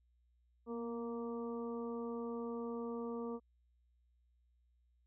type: harmonic tone with a mistuned harmonic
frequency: 233.1 Hz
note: A#3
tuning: in tune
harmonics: 1 / 2 / 3 / 4 / 5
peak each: -42 / -42 / -56 / -53 / -52 dBFS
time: 0.66-3.4 s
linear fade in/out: 50 ms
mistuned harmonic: 1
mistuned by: +25 cents
effects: added 60 Hz sine -70 dBFS peak until 5.06 s